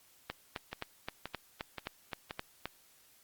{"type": "two click trains", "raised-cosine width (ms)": 0.3, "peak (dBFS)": [-22, -20], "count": [4, 10], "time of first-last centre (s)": [[0.73, 2.309], [0.3, 2.656]], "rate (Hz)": [1.9, 3.82], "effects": ["white hiss -64 dBFS RMS until 3.23 s", "Opus 48 kbps"]}